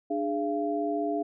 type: tone cluster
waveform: sine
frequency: 297.6 / 412.7 / 684 Hz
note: D4 / G#4 / F5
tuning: +23 / -11 / -36 cents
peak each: -30 / -32 / -30 dBFS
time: 0.1-1.23 s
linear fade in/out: 10 ms
effects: none